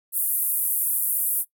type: band-pass noise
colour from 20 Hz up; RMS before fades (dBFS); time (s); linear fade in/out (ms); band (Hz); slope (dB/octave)
pink; -24; 0.12-1.45; 50; 9900 to 16000; 48
effects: noise-tail reverb RT60 0.1 s tail -19 dB re dry